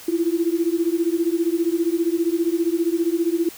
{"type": "beating tone pair", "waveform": "sine", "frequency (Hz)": [329.6, 344.6], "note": ["E4", "F4"], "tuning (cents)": [0, -23], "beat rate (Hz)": 15, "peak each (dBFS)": -21, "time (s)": [0.08, 3.49], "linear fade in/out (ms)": 5, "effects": ["white hiss -41 dBFS RMS until 3.57 s"]}